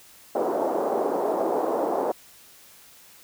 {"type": "band-pass noise", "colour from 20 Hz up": "pink", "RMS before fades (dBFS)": -25, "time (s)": [0.35, 2.12], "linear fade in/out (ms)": 5, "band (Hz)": [340, 840], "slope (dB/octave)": 24, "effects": ["white hiss -51 dBFS RMS until 3.23 s"]}